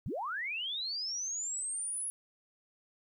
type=linear sweep; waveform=sine; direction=up; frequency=73.42 to 10548 Hz; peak=-34 dBFS; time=0.06-2.1 s; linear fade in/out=0 ms; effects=12-bit